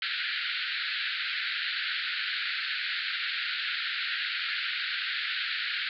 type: band-pass noise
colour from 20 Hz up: pink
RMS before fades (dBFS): -32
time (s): 0.02-5.89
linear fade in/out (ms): 2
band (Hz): 1400 to 4500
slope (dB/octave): 96
effects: none